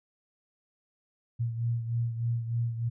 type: beating tone pair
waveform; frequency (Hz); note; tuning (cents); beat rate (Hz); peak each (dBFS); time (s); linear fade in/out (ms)
sine; 116.54 / 119.84; A#2 / A#2; 0 / +48; 3.3; -28 / -35; 1.39-2.9; 20
effects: none